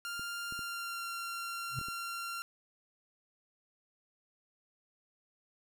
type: tone with pitch glide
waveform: sawtooth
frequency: 1396.9 to 1376.9 Hz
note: F6 to F6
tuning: 0 to -25 cents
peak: -34 dBFS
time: 0.05-2.42 s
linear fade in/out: 0 ms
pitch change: -25 cents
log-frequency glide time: 0.49-1.07 s
type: clicks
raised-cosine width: 3 ms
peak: -36 dBFS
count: 5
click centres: 0.195 / 0.524 / 0.592 / 1.813 / 1.885 s
type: tone with exponential growth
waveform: sine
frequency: 129.5 Hz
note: C3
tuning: 17 cents flat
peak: -30 dBFS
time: 1.69-1.79 s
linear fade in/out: 0 ms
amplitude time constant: 20 ms
effects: none